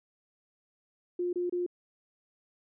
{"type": "tone bursts", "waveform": "sine", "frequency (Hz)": 354.4, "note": "F4", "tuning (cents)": 25, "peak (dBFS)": -28, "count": 3, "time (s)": [1.19, 1.664], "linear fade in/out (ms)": 5, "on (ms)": 140, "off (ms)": 27, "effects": []}